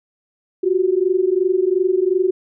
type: tone pair together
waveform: sine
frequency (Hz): 359.5 / 382.3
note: F#4 / G4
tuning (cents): -50 / -43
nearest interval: minor second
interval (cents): 107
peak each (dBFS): -17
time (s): 0.63-2.31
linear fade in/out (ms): 10
effects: none